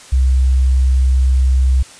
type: tone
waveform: sine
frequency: 65 Hz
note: C2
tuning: 11 cents flat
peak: -9 dBFS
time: 0.12-1.83 s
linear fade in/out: 10 ms
effects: white hiss -39 dBFS RMS until 1.99 s + resampled to 22050 Hz